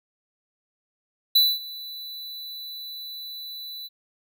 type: tone with ADSR envelope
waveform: square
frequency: 3977 Hz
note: B7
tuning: 11 cents sharp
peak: -14 dBFS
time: 1.35-3.89 s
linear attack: 8 ms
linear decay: 230 ms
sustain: -21 dB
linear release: 32 ms
effects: none